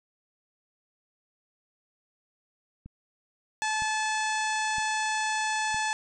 click train, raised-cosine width 5 ms, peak -31 dBFS, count 4, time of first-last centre 2.86-5.745 s, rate 1.04 Hz
harmonic tone, 866 Hz, A5, 28 cents flat, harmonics 1 / 2 / 3 / 4 / 5 / 6 / 7 / 8 / 9 / 10, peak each -29 / -31 / -36 / -40 / -41 / -44 / -41 / -42 / -42 / -44 dBFS, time 3.62-5.93 s, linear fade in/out 0 ms
effects none

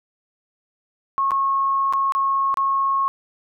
sine tone with dropouts, 1091 Hz, C#6, 28 cents flat, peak -17 dBFS, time 1.18-3.08 s, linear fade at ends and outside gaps 0 ms, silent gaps 1.308-1.317 / 1.926-1.935 / 2.122-2.15 / 2.542-2.572 s, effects none

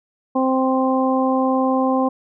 harmonic tone, 261.6 Hz, C4, in tune, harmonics 1 / 2 / 3 / 4, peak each -18 / -21 / -23 / -24 dBFS, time 0.35-2.09 s, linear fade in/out 10 ms, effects none

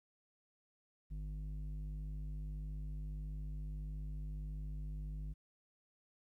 square tone with low-pass filter, 50.8 Hz, G#1, 38 cents flat, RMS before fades -43 dBFS, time 1.1-5.34 s, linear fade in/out 20 ms, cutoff 150 Hz, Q 1.4, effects 13-bit

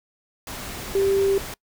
sine tone in noise, 392 Hz, G4, in tune, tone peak -17 dBFS, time 0.95-1.38 s, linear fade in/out 2 ms, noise pink, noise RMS -34 dBFS, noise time 0.47-1.54 s, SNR +14 dB, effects noise-tail reverb RT60 0.1 s tail -24 dB re dry

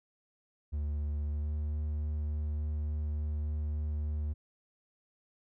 triangle tone with pitch glide, 73.7 to 75.29 Hz, D2 to D2, +7 to +44 cents, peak -29 dBFS, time 0.72-4.34 s, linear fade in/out 20 ms, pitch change +37 cents, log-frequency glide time 1.28-1.57 s, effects none

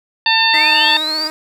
harmonic tone, 899 Hz, A5, 37 cents sharp, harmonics 1 / 2 / 3 / 4 / 5, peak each -17 / -17 / -17 / -17 / -17 dBFS, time 0.26-0.97 s, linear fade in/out 2 ms
sine linear sweep, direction up, 1920 to 4871 Hz, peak -17 dBFS, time 0.53-1.28 s, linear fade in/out 10 ms
10% pulse tone with vibrato, 311.1 Hz, D#4, in tune, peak -16 dBFS, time 0.54-1.3 s, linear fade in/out 0 ms, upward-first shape square, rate 15 Hz, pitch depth 16 cents each way
effects none

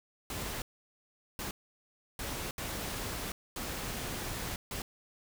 pink noise bursts at uneven times, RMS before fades -38 dBFS, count 6, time 0.3-0.62 / 1.39-1.51 / 2.19-2.51 / 2.58-3.32 / 3.56-4.56 / 4.71-4.82 s, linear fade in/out 2 ms, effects none

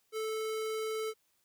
square tone, 438 Hz, A4, 8 cents flat, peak -34 dBFS, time 0.12-1.14 s, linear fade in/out 50 ms, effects white hiss -74 dBFS RMS until 1.44 s

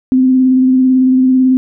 sine tone with vibrato, 258.3 Hz, C4, 22 cents flat, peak -6 dBFS, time 0.12-1.57 s, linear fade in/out 0 ms, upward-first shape square, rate 18 Hz, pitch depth 16 cents each way, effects none

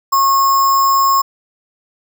sine tone with sample-and-hold, 1091 Hz, C#6, 28 cents flat, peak -9 dBFS, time 0.12-1.22 s, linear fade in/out 10 ms, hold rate 6300 Hz, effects none

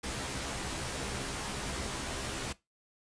pink noise with comb filter, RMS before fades -37 dBFS, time 0.03-2.53 s, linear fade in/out 10 ms, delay 15 ms, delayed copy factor +0.75, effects noise-tail reverb RT60 0.2 s tail -19 dB re dry + resampled to 22050 Hz

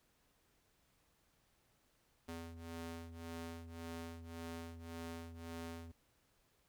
sawtooth ring-modulated tone, 166.6 Hz, E3, 19 cents sharp, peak -39 dBFS, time 2.28-5.92 s, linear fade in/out 10 ms, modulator 82.4 Hz, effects pink hiss -75 dBFS RMS until 6.68 s

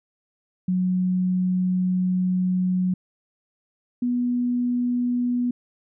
sine tone pair in turn, 183.3 / 244.7 Hz, F#3 / B3, -16 / -16 cents, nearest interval perfect fourth, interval 500 cents, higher second, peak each -19 / -20 dBFS, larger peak first, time 0.68-2.94 / 4.02-5.51 s, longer first, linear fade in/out 5 ms, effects none

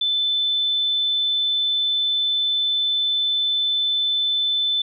sine tone, 3520 Hz, A7, in tune, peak -18 dBFS, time 0.01-4.82 s, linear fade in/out 5 ms, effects none

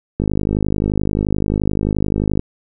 click train, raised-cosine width 3 ms, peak -5 dBFS, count 114, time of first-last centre 0.2-2.394 s, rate 51.5 Hz, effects none

